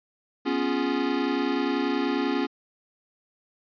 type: chord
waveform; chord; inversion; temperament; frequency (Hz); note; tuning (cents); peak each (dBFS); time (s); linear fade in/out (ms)
square; C# dominant seventh; third; equal; 246.9 / 277.2 / 349.2 / 415.3; B3 / C#4 / E#4 / G#4; 0 / 0 / 0 / 0; -31 / -27 / -31 / -33; 0.45-2.47; 20
effects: resampled to 11025 Hz